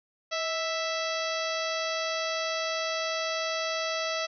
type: harmonic tone with a mistuned harmonic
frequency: 659.3 Hz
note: E5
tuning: in tune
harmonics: 1 / 2 / 3 / 4 / 5 / 6 / 7 / 8 / 9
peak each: -32 / -35 / -37 / -38 / -39 / -40 / -40 / -41 / -42 dBFS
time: 0.31-4.27 s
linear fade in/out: 20 ms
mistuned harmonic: 1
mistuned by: -47 cents
effects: none